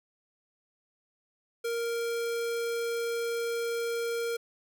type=tone; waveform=square; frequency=466.2 Hz; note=A#4; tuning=in tune; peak=-30 dBFS; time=1.64-4.37 s; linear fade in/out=10 ms; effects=none